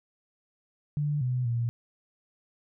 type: tone with pitch steps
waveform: sine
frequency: 147.3 / 125.8 / 118.1 Hz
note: D3 / B2 / A#2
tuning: +6 / +32 / +23 cents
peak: -25 dBFS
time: 0.97-1.69 s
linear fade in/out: 0 ms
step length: 240 ms
effects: none